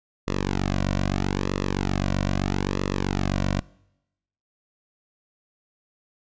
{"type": "tone with flanger", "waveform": "sawtooth", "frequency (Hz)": 47.74, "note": "G1", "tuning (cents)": -45, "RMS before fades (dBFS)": -25, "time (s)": [0.27, 3.61], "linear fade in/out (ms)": 10, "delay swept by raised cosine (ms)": [1.3, 2.4], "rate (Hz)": 0.78, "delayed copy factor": -0.9, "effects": ["noise-tail reverb RT60 0.9 s tail -24 dB re dry", "resampled to 16000 Hz"]}